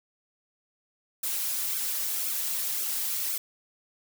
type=noise with flanger; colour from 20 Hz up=blue; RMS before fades=-30 dBFS; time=1.23-3.38 s; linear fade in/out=5 ms; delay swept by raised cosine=1 to 6.5 ms; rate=1.9 Hz; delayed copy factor=-0.95; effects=none